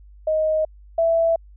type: tone pair in turn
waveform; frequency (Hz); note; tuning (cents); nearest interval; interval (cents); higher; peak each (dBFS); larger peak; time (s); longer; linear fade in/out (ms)
sine; 625 / 662.2; D#5 / E5; +8 / +8; minor second; 100; second; -17 / -15; second; 0.27-0.65 / 0.98-1.36; neither; 5
effects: added 50 Hz sine -43 dBFS peak until 1.56 s